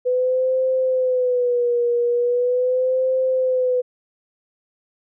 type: tone with vibrato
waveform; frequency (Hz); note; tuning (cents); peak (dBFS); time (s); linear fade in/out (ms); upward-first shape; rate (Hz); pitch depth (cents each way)
sine; 498; B4; +14; -16; 0.05-3.82; 20; sine; 0.4; 72
effects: none